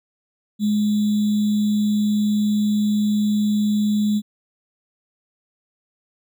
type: tone with sample-and-hold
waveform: sine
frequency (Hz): 209.7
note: G#3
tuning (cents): +17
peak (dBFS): -16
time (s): 0.59-4.22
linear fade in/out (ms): 50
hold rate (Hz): 3675
effects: none